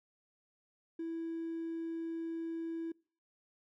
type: tone with hard clipping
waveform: triangle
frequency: 329.6 Hz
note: E4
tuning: in tune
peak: -37 dBFS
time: 0.99-2.92 s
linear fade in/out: 5 ms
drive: 4 dB
effects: noise-tail reverb RT60 0.4 s tail -25 dB re dry